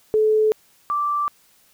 sine tone pair in turn, 432.2 / 1171.3 Hz, A4 / D6, -31 / -5 cents, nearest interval octave + perfect fourth, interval 1726 cents, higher second, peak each -14 / -19 dBFS, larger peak first, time 0.14-0.52 / 0.9-1.28 s, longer neither, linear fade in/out 0 ms, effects white hiss -57 dBFS RMS until 1.73 s

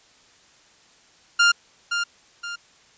sawtooth tone with echo, 1400 Hz, F6, 4 cents sharp, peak -10 dBFS, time 1.39-1.52 s, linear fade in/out 10 ms, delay 520 ms, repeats 2, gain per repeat -8 dB, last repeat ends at 2.56 s, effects white hiss -55 dBFS RMS until 2.97 s + resampled to 16000 Hz

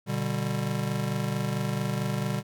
square chord, G major, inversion first, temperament just, 122.5 / 147 / 196 Hz, B2 / D3 / G3, -14 / +2 / 0 cents, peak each -32 dBFS, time 0.06-2.43 s, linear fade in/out 50 ms, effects none

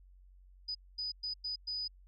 sine tone bursts at uneven times, 4975 Hz, D#8, 1 cent flat, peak -35 dBFS, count 5, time 0.68-0.75 / 0.98-1.12 / 1.23-1.34 / 1.44-1.56 / 1.67-1.88 s, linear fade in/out 10 ms, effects added 46 Hz sine -56 dBFS peak until 2.07 s

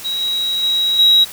sine tone with level steps, 3841 Hz, B7, 49 cents flat, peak -18 / -16 / -13 / -6 dBFS, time 0.04-1.25 s, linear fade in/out 20 ms, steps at 0.21 / 0.63 / 0.99 s, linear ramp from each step 2 ms, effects tanh soft clip ceiling -4 dBFS + white hiss -33 dBFS RMS until 1.32 s

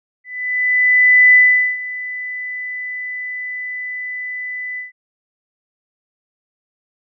sine tone with ADSR envelope, 1997 Hz, B6, 19 cents sharp, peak -5 dBFS, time 0.24-4.92 s, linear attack 1100 ms, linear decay 430 ms, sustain -18 dB, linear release 140 ms, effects none

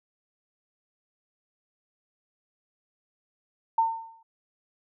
sine tone with exponential decay, 905 Hz, A5, 48 cents sharp, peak -17 dBFS, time 3.78-4.23 s, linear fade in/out 5 ms, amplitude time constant 96 ms, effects none

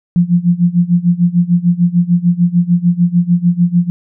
sine tone with tremolo, 174.61 Hz, F3, in tune, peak -5 dBFS, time 0.16-3.9 s, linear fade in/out 0 ms, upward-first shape sine, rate 6.7 Hz, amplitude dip 90%, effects none

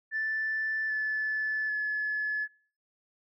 sine tone with pitch steps, 1760 / 1736.8 / 1713.9 Hz, A6 / A6 / A6, 0 / -23 / -46 cents, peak -27 dBFS, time 0.11-2.48 s, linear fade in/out 50 ms, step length 790 ms, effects noise-tail reverb RT60 0.5 s tail -24 dB re dry + tanh soft clip ceiling -23 dBFS

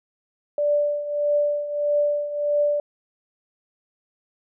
sine tone with tremolo, 586 Hz, D5, 4 cents flat, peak -16 dBFS, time 0.58-2.8 s, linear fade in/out 2 ms, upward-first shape triangle, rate 1.6 Hz, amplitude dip 75%, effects none

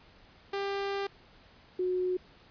sawtooth / sine tone pair in turn, 397 / 365.4 Hz, G4 / F#4, +22 / -22 cents, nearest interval minor second, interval 144 cents, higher first, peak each -27 dBFS, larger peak neither, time 0.53-1.07 / 1.79-2.17 s, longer first, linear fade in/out 5 ms, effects pink hiss -58 dBFS RMS until 2.5 s + resampled to 11025 Hz

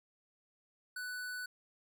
square tone, 1490 Hz, F#6, 12 cents sharp, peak -40 dBFS, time 0.96-1.46 s, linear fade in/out 5 ms, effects none

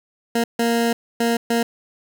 20% pulse tone bursts at uneven times, 233.1 Hz, A#3, in tune, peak -12 dBFS, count 4, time 0.35-0.44 / 0.59-0.93 / 1.2-1.37 / 1.5-1.63 s, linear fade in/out 5 ms, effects none

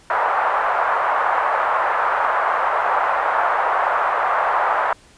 white band-pass noise, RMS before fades -19 dBFS, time 0.1-4.93 s, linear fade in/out 2 ms, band 650 to 1300 Hz, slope 24 dB/octave, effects pink hiss -50 dBFS RMS until 5.17 s + resampled to 22050 Hz

